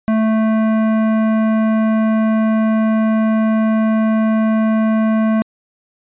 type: tone with hard clipping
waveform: sine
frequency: 220 Hz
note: A3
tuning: in tune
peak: -14 dBFS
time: 0.08-5.42 s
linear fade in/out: 0 ms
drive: 14 dB
effects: resampled to 8000 Hz